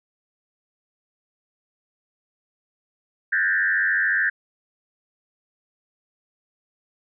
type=tone with frequency modulation; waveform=sine; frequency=1685 Hz; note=G#6; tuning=25 cents sharp; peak=-18 dBFS; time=3.32-4.3 s; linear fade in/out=10 ms; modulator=93.9 Hz; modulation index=1.8; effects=none